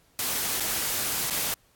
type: noise with dropouts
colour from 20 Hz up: white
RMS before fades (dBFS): -28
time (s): 0.19-1.54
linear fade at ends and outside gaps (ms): 1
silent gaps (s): 0.6-0.605 / 1.3-1.307
effects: pink hiss -63 dBFS RMS until 1.75 s + AAC 64 kbps